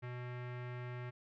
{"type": "tone with low-pass filter", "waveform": "square", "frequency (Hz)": 123.47, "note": "B2", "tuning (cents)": 0, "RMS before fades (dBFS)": -44, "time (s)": [0.02, 1.11], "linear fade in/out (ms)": 20, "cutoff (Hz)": 2100, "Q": 2.2, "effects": []}